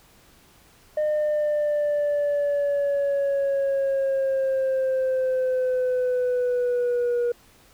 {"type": "exponential sweep", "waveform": "sine", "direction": "down", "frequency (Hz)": [609, 478.4], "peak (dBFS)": -18, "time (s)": [0.97, 7.32], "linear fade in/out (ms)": 5, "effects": ["tanh soft clip ceiling -19 dBFS", "pink hiss -55 dBFS RMS until 7.73 s"]}